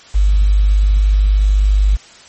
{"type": "tone with quantisation", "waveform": "sine", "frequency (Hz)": 50.2, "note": "G1", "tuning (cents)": 42, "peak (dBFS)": -8, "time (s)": [0.14, 1.97], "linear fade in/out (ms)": 20, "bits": 6, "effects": ["white hiss -41 dBFS RMS until 2.28 s", "MP3 32 kbps"]}